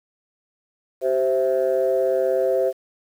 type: chord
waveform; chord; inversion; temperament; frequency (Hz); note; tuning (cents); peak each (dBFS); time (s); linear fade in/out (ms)
sine; C major; second; equal with one note detuned; 385.7 / 523.3 / 659.3; G4 / C5 / E5; -28 / 0 / 0; -22 / -19 / -23; 1.01-2.73; 50
effects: tanh soft clip ceiling -11 dBFS + 8-bit